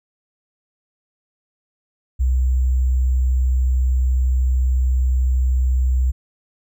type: tone with sample-and-hold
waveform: sine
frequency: 63.7 Hz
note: C2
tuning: 46 cents flat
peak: -14 dBFS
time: 2.19-6.12 s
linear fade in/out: 20 ms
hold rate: 7350 Hz
effects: none